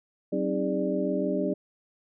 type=tone cluster; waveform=sine; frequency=189.1 / 266.9 / 313.4 / 408.2 / 591 Hz; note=F#3 / C4 / D#4 / G#4 / D5; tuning=+38 / +35 / +13 / -30 / +11 cents; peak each=-31 dBFS; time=0.32-1.54 s; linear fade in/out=10 ms; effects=none